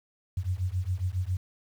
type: beating tone pair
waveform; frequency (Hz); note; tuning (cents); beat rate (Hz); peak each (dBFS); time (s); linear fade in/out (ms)
sine; 88.2 / 95.5; F2 / G2; +18 / -45; 7.3; -30; 0.37-1.37; 5
effects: 9-bit